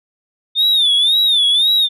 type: tone with vibrato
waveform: sine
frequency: 3600 Hz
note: A7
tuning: 39 cents sharp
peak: -8 dBFS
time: 0.55-1.89 s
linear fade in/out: 50 ms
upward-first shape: sine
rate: 1.9 Hz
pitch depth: 130 cents each way
effects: tanh soft clip ceiling -9 dBFS